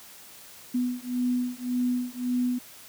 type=beating tone pair; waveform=sine; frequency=246.9 / 248.7 Hz; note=B3 / B3; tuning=0 / +12 cents; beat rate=1.8 Hz; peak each=-28 dBFS; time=0.74-2.59 s; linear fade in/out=10 ms; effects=white hiss -48 dBFS RMS until 2.88 s + high-pass 60 Hz 12 dB/octave